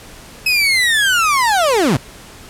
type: linear sweep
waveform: 30% pulse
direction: down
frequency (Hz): 2572 to 104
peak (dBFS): -9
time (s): 0.46-1.97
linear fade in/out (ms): 5
effects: pink hiss -38 dBFS RMS until 2.49 s + low-pass 12000 Hz 12 dB/octave